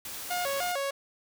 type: noise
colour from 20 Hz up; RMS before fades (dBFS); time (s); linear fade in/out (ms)
white; -39; 0.05-0.72; 2
type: tone with vibrato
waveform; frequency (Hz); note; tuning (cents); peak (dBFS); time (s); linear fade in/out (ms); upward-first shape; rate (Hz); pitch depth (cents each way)
sawtooth; 629; D#5; +19; -25; 0.3-0.91; 10; square; 3.3; 220
effects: none